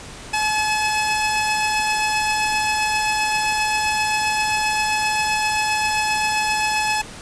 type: tone pair together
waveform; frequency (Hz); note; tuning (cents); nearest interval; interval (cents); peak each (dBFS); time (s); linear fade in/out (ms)
sawtooth; 855.8 / 2575; A5 / E7; -48 / -41; octave + perfect fifth; 1907; -16 / -20; 0.33-7.02; 10
effects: pink hiss -37 dBFS RMS until 7.21 s + resampled to 22050 Hz